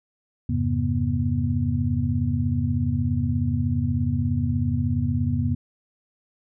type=tone cluster; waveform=sine; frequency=86.2 / 102.9 / 135.3 / 242.2 Hz; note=F2 / G#2 / C#3 / B3; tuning=-22 / -16 / -42 / -34 cents; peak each=-26 dBFS; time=0.49-5.55 s; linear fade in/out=5 ms; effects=none